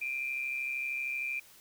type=tone pair together; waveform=sine; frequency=2376 / 2509 Hz; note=D7 / D#7; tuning=+20 / +14 cents; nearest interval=minor second; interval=94 cents; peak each=-33 / -39 dBFS; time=0.01-1.4 s; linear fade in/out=10 ms; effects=white hiss -57 dBFS RMS until 1.6 s